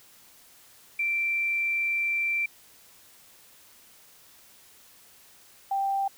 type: tone pair in turn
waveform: sine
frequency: 2349 / 786 Hz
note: D7 / G5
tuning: 0 / +4 cents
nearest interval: octave + perfect fifth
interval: 1896 cents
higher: first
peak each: -24 dBFS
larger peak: neither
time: 0.99-2.46 / 5.71-6.08 s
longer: first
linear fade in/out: 5 ms
effects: white hiss -55 dBFS RMS until 6.17 s